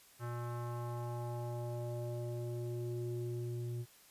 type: tone with low-pass filter sweep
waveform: square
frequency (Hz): 119.7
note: A#2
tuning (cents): +46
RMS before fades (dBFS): -40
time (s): 0.19-3.86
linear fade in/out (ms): 50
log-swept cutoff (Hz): 1400 to 260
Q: 2.6
effects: white hiss -62 dBFS RMS until 4.1 s + resampled to 32000 Hz